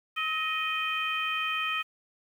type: harmonic tone with a mistuned harmonic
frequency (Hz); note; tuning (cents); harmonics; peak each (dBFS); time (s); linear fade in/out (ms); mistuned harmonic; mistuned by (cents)
622.3; D#5; 0; 2 / 3 / 4 / 5; -32 / -36 / -31 / -35; 0.16-1.83; 20; 2; +45
effects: 9-bit